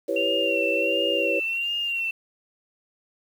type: chord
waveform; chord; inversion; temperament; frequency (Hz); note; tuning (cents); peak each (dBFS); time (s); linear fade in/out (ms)
sine; C# half-diminished seventh; first; equal; 329.6 / 392 / 493.9 / 554.4; E4 / G4 / B4 / C#5; 0 / 0 / 0 / 0; -30 / -30 / -28 / -26; 0.08-1.4; 10
type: tone with vibrato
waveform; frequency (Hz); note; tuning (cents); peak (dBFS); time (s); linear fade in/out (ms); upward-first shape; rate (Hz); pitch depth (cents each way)
sine; 2750; F7; -27; -24; 0.16-2.11; 5; sine; 1.4; 49
effects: 8-bit